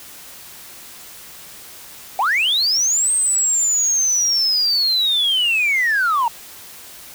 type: linear two-way sweep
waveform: sine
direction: up then down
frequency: 710 to 8400 to 891 Hz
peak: -13 dBFS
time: 2.19-6.28 s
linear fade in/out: 2 ms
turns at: 3.12 s
effects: tanh soft clip ceiling -12 dBFS + white hiss -39 dBFS RMS until 7.14 s